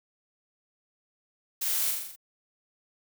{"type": "noise with echo", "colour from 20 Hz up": "blue", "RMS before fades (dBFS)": -30, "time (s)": [1.61, 1.91], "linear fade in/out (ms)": 10, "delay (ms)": 42, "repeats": 6, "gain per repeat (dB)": -3, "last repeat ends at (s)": 2.162, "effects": []}